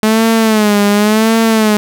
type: tone with vibrato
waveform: sawtooth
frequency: 214.6 Hz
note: A3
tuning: 43 cents flat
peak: -4 dBFS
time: 0.03-1.77 s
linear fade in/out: 0 ms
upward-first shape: sine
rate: 0.92 Hz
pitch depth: 91 cents each way
effects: none